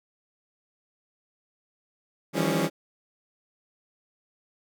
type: tone cluster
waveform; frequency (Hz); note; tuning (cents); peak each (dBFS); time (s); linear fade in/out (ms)
20% pulse; 159.6 / 172.3 / 198.9 / 277.7; D#3 / F3 / G3 / C#4; +44 / -23 / +25 / +3; -24; 2.33-2.7; 50
effects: none